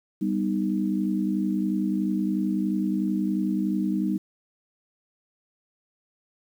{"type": "chord", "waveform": "sine", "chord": "G augmented", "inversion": "none", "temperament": "equal with one note detuned", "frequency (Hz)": [196, 246.9, 309.9], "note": ["G3", "B3", "D#4"], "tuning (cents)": [0, 0, -7], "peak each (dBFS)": [-25, -30, -27], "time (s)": [0.21, 4.18], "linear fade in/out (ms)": 10, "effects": ["9-bit"]}